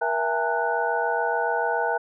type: tone cluster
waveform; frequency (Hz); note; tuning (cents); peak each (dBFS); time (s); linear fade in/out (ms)
sine; 473.7 / 663 / 817 / 904 / 1479; A#4 / E5 / G#5 / A5 / F#6; +28 / +10 / -29 / +47 / -1; -28; 0.01-1.98; 10
effects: none

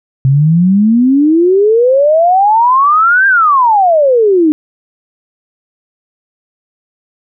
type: exponential two-way sweep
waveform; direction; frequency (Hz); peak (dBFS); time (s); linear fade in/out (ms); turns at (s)
sine; up then down; 130.1 to 1613 to 296; -5; 0.25-4.52; 0; 3.27
effects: none

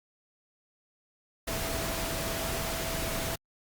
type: tone in noise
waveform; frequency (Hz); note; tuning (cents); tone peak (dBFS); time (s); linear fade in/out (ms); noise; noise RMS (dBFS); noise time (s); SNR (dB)
sine; 659.3; E5; 0; -39; 1.47-3.36; 10; pink; -33; 1.47-3.36; -9
effects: Opus 48 kbps

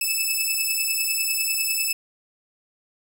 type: beating tone pair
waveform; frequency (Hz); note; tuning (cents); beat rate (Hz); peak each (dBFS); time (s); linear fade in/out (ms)
10% pulse; 2613 / 2623; E7 / E7; -16 / -9; 10; -16; 0.01-1.93; 5
effects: none

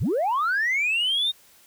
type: linear sweep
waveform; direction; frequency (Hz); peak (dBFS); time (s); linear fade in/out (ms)
sine; up; 58.4 to 3729; -19; 0-1.32; 20
effects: tanh soft clip ceiling -18 dBFS + white hiss -55 dBFS RMS until 1.66 s

